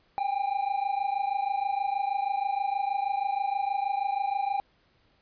triangle tone pair together, 784.7 / 811 Hz, G5 / G#5, +2 / -41 cents, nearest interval minor second, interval 57 cents, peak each -27 dBFS, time 0.18-4.6 s, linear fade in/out 0 ms, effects pink hiss -66 dBFS RMS until 5.21 s + resampled to 11025 Hz

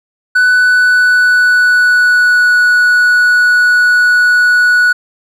triangle tone with pitch glide, 1493 to 1469.9 Hz, F#6 to F#6, +15 to -12 cents, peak -4 dBFS, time 0.35-4.93 s, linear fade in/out 10 ms, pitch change -27 cents, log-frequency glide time 0.52-2.57 s, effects none

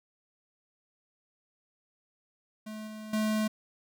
square tone with level steps, 215.7 Hz, A3, 34 cents flat, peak -39 / -41 / -27 dBFS, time 2.66-3.48 s, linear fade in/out 10 ms, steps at 2.87 / 3.13 s, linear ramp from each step 5 ms, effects none

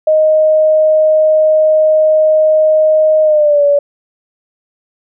sine tone with pitch glide, 622.3 to 574 Hz, D#5 to D5, 0 to -40 cents, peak -6 dBFS, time 0.07-3.79 s, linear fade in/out 5 ms, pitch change -140 cents, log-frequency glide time 3.23-3.64 s, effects none

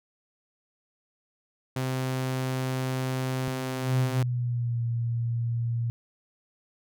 sawtooth tone, 130 Hz, C3, 11 cents flat, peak -23 dBFS, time 1.76-4.23 s, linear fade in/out 5 ms
sine tone with pitch glide, 130.81 to 117.21 Hz, C3 to A#2, 0 to +10 cents, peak -25 dBFS, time 3.48-5.9 s, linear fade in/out 0 ms, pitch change -190 cents, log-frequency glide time 3.62-4.83 s
effects none

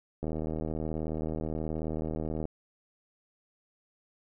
click train, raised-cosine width 2 ms, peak -21 dBFS, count 176, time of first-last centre 0.23-2.454 s, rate 78.7 Hz, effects none

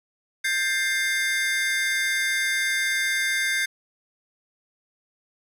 square tone cluster, 1583 / 1763 / 2104 / 3604 Hz, G6 / A6 / C7 / A7, +17 / +3 / +9 / +41 cents, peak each -27 / -33 / -26 / -32 dBFS, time 0.44-3.66 s, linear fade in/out 10 ms, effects resampled to 32000 Hz + 9-bit

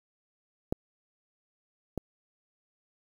clicks, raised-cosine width 2 ms, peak -14 / -18 dBFS, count 2, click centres 0.725 / 1.977 s, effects 8-bit

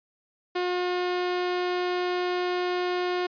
sawtooth tone, 359 Hz, F4, 48 cents sharp, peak -21 dBFS, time 0.55-3.27 s, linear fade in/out 10 ms, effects resampled to 11025 Hz

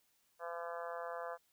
harmonic tone, 169.9 Hz, F3, 47 cents flat, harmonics 3 / 4 / 5 / 6 / 7 / 8 / 9 / 10, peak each -45 / -45 / -52 / -49 / -49 / -54 / -53 / -55 dBFS, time 0.39-1.38 s, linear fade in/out 50 ms, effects white hiss -75 dBFS RMS until 1.52 s

